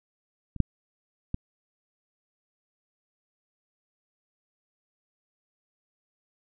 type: clicks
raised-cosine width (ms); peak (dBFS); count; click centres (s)
5; -26 / -8 / -16; 3; 0.563 / 0.603 / 1.344
effects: none